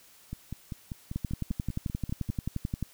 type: two click trains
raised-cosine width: 5 ms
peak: -23 / -18 dBFS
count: 11 / 20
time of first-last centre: 0.33-2.291 / 1.16-2.827 s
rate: 5.1 / 11.4 Hz
effects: white hiss -57 dBFS RMS until 2.93 s

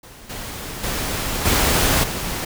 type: noise with level steps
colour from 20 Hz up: pink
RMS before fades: -42 / -31 / -24 / -17 / -26 dBFS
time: 0.03-2.45 s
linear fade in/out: 5 ms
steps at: 0.29 / 0.83 / 1.45 / 2.03 s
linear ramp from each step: 10 ms
effects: none

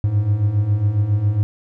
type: beating tone pair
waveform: triangle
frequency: 98.4 / 105.7 Hz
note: G2 / G#2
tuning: +7 / +31 cents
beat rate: 7.3 Hz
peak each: -20 / -14 dBFS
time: 0.04-1.43 s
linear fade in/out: 0 ms
effects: none

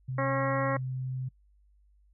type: tone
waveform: sine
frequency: 129.4 Hz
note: C3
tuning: 19 cents flat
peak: -31 dBFS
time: 0.08-1.29 s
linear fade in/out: 10 ms
type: harmonic tone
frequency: 271.9 Hz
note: C#4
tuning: 33 cents flat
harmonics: 1 / 2 / 3 / 4 / 5 / 6 / 7 / 8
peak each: -35 / -30 / -39 / -33 / -38 / -42 / -37 / -45 dBFS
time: 0.18-0.77 s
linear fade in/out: 5 ms
effects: noise-tail reverb RT60 0.1 s tail -26 dB re dry + added 50 Hz sine -60 dBFS peak until 2.13 s

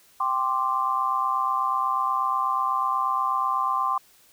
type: chord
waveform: sine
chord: G suspended fourth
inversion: none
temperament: equal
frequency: 784 / 1046.5 / 1174.7 Hz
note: G5 / C6 / D6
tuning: 0 / 0 / 0 cents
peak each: -30 / -24 / -26 dBFS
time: 0.2-3.98 s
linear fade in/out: 5 ms
effects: white hiss -57 dBFS RMS until 4.32 s

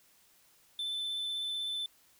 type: tone with vibrato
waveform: triangle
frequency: 3525 Hz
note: A7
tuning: 2 cents sharp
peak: -32 dBFS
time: 0.79-1.86 s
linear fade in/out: 2 ms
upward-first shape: sine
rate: 16 Hz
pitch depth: 12 cents each way
effects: white hiss -65 dBFS RMS until 2.19 s

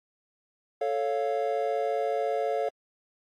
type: chord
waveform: triangle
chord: A augmented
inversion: none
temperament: equal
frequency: 440 / 554.4 / 698.5 Hz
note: A4 / C#5 / E#5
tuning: 0 / 0 / 0 cents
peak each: -28 dBFS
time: 0.81-2.69 s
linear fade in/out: 5 ms
effects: AAC 64 kbps

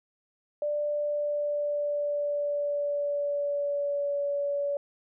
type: tone with pitch glide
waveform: sine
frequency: 590 to 570.2 Hz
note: D5 to C#5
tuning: +8 to +49 cents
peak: -26 dBFS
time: 0.62-4.77 s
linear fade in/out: 2 ms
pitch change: -59 cents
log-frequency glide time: 0.83-4.2 s
effects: none

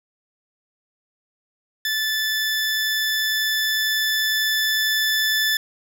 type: tone with level ramp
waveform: 20% pulse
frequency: 1749 Hz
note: A6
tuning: 11 cents flat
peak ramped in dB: -16 to -13 dBFS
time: 1.85-5.57 s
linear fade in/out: 2 ms
effects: none

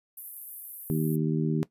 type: high-pass noise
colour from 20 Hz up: pink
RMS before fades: -39 dBFS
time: 0.17-1.16 s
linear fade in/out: 5 ms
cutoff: 11000 Hz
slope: 48 dB/octave
type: harmonic tone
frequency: 78.2 Hz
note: D#2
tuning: 9 cents sharp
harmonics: 2 / 3 / 4 / 5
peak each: -26 / -30 / -32 / -34 dBFS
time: 0.9-1.63 s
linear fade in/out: 0 ms
effects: noise-tail reverb RT60 0.1 s tail -17 dB re dry + resampled to 32000 Hz

